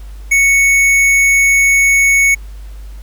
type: tone with hard clipping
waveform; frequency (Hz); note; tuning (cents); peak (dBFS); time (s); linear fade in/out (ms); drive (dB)
triangle; 2217; C#7; 0; -9; 0.31-2.35; 10; 15
effects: added 50 Hz sine -27 dBFS peak until 3.02 s + pink hiss -46 dBFS RMS until 3.02 s